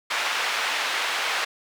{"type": "band-pass noise", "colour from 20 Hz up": "white", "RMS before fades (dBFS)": -26, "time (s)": [0.1, 1.45], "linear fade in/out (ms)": 10, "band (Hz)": [780, 2700], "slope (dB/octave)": 12, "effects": []}